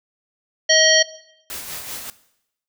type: harmonic tone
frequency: 632 Hz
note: D#5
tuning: 27 cents sharp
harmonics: 1 / 3 / 5 / 7 / 9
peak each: -18 / -18 / -18 / -18 / -18 dBFS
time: 0.69-1.03 s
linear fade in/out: 10 ms
type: noise with tremolo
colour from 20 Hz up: white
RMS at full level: -30 dBFS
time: 1.5-2.1 s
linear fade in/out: 0 ms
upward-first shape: sine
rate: 5.2 Hz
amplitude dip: 45%
effects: noise-tail reverb RT60 0.8 s tail -17 dB re dry